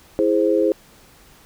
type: chord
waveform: sine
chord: E augmented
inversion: none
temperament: equal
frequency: 329.6 / 415.3 / 523.3 Hz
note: E4 / G#4 / B#4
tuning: 0 / 0 / 0 cents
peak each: -19 dBFS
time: 0.19-0.72 s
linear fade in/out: 0 ms
effects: pink hiss -50 dBFS RMS until 1.45 s